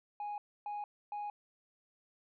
sine tone bursts, 828 Hz, G#5, 5 cents flat, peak -35 dBFS, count 3, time 0.2-1.3 s, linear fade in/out 2 ms, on 180 ms, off 280 ms, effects tanh soft clip ceiling -36 dBFS

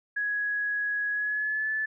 sine tone with pitch glide, 1670 to 1739.9 Hz, G#6 to A6, +9 to -20 cents, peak -26 dBFS, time 0.16-1.86 s, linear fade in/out 10 ms, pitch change +71 cents, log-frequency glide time 1.11-1.7 s, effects none

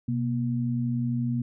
sine tone pair together, 126.33 / 237.8 Hz, B2 / A#3, +40 / +35 cents, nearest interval major seventh, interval 1095 cents, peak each -27 dBFS, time 0.08-1.42 s, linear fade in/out 5 ms, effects none

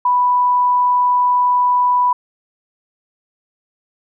sine tone, 987.8 Hz, B5, in tune, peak -11 dBFS, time 0.05-2.13 s, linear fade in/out 5 ms, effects none

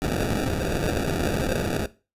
blue noise with sample-and-hold, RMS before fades -25 dBFS, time 0.02-1.86 s, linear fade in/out 0 ms, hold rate 1050 Hz, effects noise-tail reverb RT60 0.3 s tail -17 dB re dry + resampled to 32000 Hz

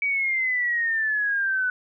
sine exponential sweep, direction down, 2284 to 1487 Hz, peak -21 dBFS, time 0.02-1.7 s, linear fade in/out 2 ms, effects none

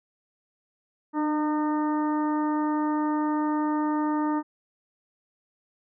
harmonic tone with a mistuned harmonic, 304.3 Hz, D#4, 38 cents flat, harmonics 1 / 2 / 3 / 4 / 5 / 6, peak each -24 / -37 / -30 / -35 / -46 / -44 dBFS, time 1.13-4.43 s, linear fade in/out 50 ms, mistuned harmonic 1, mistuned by -20 cents, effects none

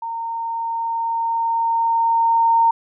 sine tone with level ramp, 918 Hz, A#5, 27 cents flat, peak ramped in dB -24 to -11 dBFS, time 0.02-2.71 s, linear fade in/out 5 ms, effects none

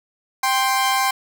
sawtooth tone pair together, 785.9 / 1049 Hz, G5 / C6, +4 / +4 cents, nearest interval perfect fourth, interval 500 cents, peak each -16 dBFS, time 0.43-1.11 s, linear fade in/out 5 ms, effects none

